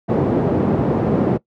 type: band-pass noise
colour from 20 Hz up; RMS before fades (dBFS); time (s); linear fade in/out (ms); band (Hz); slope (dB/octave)
pink; -17; 0.08-1.38; 20; 140 to 490; 12
effects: noise-tail reverb RT60 0.1 s tail -20 dB re dry + high-pass 80 Hz 12 dB/octave